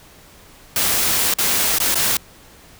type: noise with dropouts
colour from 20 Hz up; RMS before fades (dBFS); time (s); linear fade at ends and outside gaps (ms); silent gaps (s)
white; -18; 0.76-2.17; 2; 1.339-1.385 / 1.785-1.801 / 1.945-1.955
effects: pink hiss -46 dBFS RMS until 2.79 s